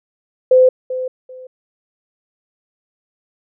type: tone with echo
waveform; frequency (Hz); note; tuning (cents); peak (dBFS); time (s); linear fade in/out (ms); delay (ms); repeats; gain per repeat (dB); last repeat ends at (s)
sine; 512; C5; -38; -6; 0.51-0.69; 5; 390; 2; -13; 1.47
effects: none